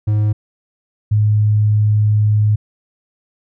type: tone pair in turn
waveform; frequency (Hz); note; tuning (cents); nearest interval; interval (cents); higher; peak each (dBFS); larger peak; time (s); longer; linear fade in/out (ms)
triangle / sine; 105.9 / 105.9; G#2 / G#2; +34 / +34; unison; 0; neither; -10; neither; 0.07-0.33 / 1.11-2.56; second; 10
effects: none